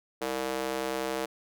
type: tone with high-pass filter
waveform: square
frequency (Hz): 65.5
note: C2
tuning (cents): +2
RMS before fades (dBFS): -32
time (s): 0.21-1.26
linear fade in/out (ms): 10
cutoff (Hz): 440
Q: 1.6
effects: none